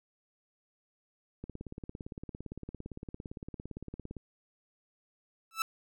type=click train; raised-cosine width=3 ms; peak=-28 dBFS; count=49; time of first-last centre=1.44-4.167 s; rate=17.6 Hz
type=tone with exponential growth; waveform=sawtooth; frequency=1318.5 Hz; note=E6; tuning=in tune; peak=-21 dBFS; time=5.51-5.62 s; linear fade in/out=1 ms; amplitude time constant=22 ms
effects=none